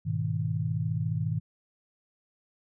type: chord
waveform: sine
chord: G# minor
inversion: none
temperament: equal with one note detuned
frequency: 103.83 / 123.47 / 158.01 Hz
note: G#2 / B2 / D#3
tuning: 0 / 0 / +27 cents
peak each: -31 / -32 / -30 dBFS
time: 0.05-1.4 s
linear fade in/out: 20 ms
effects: none